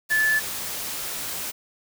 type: tone in noise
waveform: sine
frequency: 1738 Hz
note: A6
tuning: 22 cents flat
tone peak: -18 dBFS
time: 0.1-0.4 s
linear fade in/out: 20 ms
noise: white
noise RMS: -31 dBFS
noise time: 0.09-1.52 s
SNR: +10 dB
effects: none